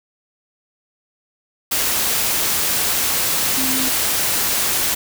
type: tone in noise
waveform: sine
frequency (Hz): 261.6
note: C4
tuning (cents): 0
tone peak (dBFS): -24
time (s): 3.57-3.89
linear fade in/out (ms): 10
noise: white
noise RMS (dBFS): -19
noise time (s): 1.71-4.95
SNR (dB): -8
effects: none